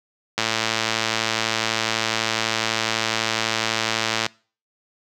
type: click train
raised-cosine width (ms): 0.2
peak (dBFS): -3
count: 436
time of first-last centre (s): 0.38-4.264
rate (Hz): 112
effects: noise-tail reverb RT60 0.4 s tail -24 dB re dry + high-pass 100 Hz 12 dB/octave